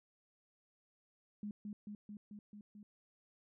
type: tone with echo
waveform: sine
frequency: 207.7 Hz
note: G#3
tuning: in tune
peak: -40 dBFS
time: 1.43-1.51 s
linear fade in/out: 2 ms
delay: 220 ms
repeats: 6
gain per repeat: -2 dB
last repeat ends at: 2.83 s
effects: none